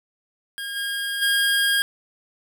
25% pulse tone with level steps, 1622 Hz, G#6, 41 cents flat, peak -25 / -21 / -14 dBFS, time 0.58-1.82 s, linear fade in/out 0 ms, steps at 0.75 / 1.21 s, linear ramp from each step 20 ms, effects none

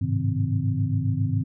sine tone cluster, 101.3 / 108.7 / 133.7 / 159.3 / 259.1 Hz, G#2 / A2 / C3 / D#3 / C4, -43 / -21 / +38 / +41 / -17 cents, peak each -26 / -26 / -28 / -29 / -31 dBFS, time 0.01-1.44 s, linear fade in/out 10 ms, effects none

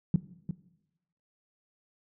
sine tone with echo, 169.2 Hz, E3, 45 cents sharp, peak -18 dBFS, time 0.14-0.16 s, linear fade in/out 2 ms, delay 350 ms, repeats 1, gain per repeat -10 dB, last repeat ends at 0.51 s, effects noise-tail reverb RT60 0.9 s tail -17 dB re dry

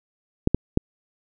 clicks, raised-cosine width 3 ms, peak -4 dBFS, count 3, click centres 0.474 / 0.546 / 0.774 s, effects none

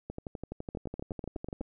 two click trains, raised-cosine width 2 ms, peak -24 / -24 dBFS, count 8 / 19, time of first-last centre 0.75-1.609 / 0.1-1.613 s, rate 8.15 / 11.9 Hz, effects none

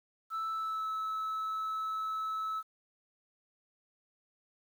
sine tone with pitch glide, 1318.5 to 1301.1 Hz, E6 to E6, 0 to -23 cents, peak -30 dBFS, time 0.3-2.63 s, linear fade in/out 50 ms, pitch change -23 cents, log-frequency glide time 0.5-0.89 s, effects tanh soft clip ceiling -32 dBFS + 10-bit

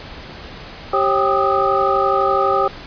sine tone cluster, 390.4 / 544 / 786 / 1218 / 1270 Hz, G4 / C#5 / G5 / D#6 / D#6, -7 / -33 / +4 / -37 / +35 cents, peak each -20 dBFS, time 0.93-2.68 s, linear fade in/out 5 ms, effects pink hiss -35 dBFS RMS until 2.86 s + resampled to 11025 Hz

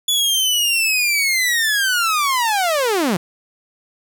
sawtooth linear sweep, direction down, 3448 to 158.9 Hz, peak -12 dBFS, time 0.08-3.17 s, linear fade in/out 5 ms, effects none

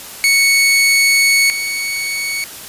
sawtooth tone pair in turn, 2217 / 2226 Hz, C#7 / C#7, 0 / +7 cents, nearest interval unison, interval 7 cents, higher second, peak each -6 / -15 dBFS, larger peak first, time 0.24-1.5 / 1.5-2.44 s, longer first, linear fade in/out 0 ms, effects white hiss -32 dBFS RMS until 2.68 s + resampled to 32000 Hz

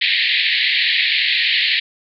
pink band-pass noise, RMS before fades -17 dBFS, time 0.01-1.8 s, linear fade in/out 10 ms, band 1800 to 4400 Hz, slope 96 dB/octave, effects none

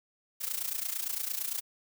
blue noise with amplitude modulation, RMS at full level -31 dBFS, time 0.4-1.61 s, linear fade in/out 20 ms, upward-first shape sine, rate 28.8 Hz, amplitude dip 80%, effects none

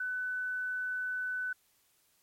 sine tone, 1500 Hz, F#6, 23 cents sharp, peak -32 dBFS, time 0-1.53 s, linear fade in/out 5 ms, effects white hiss -70 dBFS RMS until 2.22 s + MP3 64 kbps

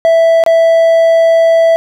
triangle tone with dropouts, 659.3 Hz, E5, in tune, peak -3 dBFS, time 0.05-1.76 s, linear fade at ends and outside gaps 0 ms, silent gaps 0.438-0.463 s, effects none

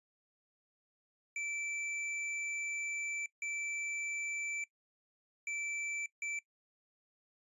square tone bursts at uneven times, 2328 Hz, D7, 16 cents flat, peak -37 dBFS, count 4, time 1.36-3.26 / 3.42-4.64 / 5.47-6.06 / 6.22-6.39 s, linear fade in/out 2 ms, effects noise-tail reverb RT60 0.1 s tail -21 dB re dry + resampled to 24000 Hz

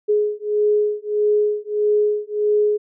sine beating tone pair, 418.5 / 420.1 Hz, G#4 / G#4, +13 / +20 cents, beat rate 1.6 Hz, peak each -19 dBFS, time 0.08-2.78 s, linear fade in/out 20 ms, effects none

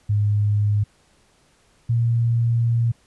sine tone pair in turn, 103.83 / 116.95 Hz, G#2 / A#2, 0 / +6 cents, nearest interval major second, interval 206 cents, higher second, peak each -16 dBFS, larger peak neither, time 0.09-0.84 / 1.89-2.92 s, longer second, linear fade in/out 10 ms, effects pink hiss -59 dBFS RMS until 3.06 s + resampled to 24000 Hz

